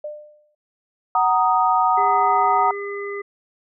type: tone with exponential decay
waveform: sine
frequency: 599 Hz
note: D5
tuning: 34 cents sharp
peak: -25 dBFS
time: 0.04-0.55 s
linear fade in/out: 5 ms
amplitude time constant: 110 ms
type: chord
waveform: sine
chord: D# minor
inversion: first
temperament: just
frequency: 746.7 / 933.4 / 1244.5 Hz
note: F#5 / A#5 / D#6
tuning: +16 / +2 / 0 cents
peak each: -19 dBFS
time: 1.15-2.71 s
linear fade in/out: 2 ms
type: harmonic tone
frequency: 403.4 Hz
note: G4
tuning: 50 cents sharp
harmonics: 1 / 3 / 5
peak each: -27 / -35 / -33 dBFS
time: 1.97-3.22 s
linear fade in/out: 10 ms
effects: none